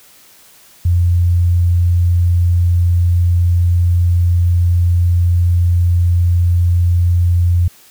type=tone; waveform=sine; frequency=87.31 Hz; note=F2; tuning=in tune; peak=-9 dBFS; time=0.85-7.68 s; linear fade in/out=5 ms; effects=white hiss -45 dBFS RMS until 7.9 s